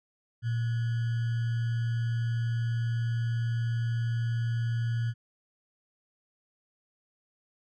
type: tone with sample-and-hold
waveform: sine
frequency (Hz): 116.54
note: A#2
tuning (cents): 0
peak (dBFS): -26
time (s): 0.42-5.14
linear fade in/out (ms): 50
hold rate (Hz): 1575
effects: low-pass 4000 Hz 12 dB/octave